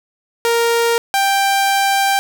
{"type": "tone pair in turn", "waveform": "sawtooth", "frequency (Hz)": [466.2, 787.2], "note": ["A#4", "G5"], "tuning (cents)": [0, 7], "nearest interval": "major sixth", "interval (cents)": 907, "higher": "second", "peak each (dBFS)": -9, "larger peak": "neither", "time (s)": [[0.45, 0.98], [1.14, 2.19]], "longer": "second", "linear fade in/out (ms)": 0, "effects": []}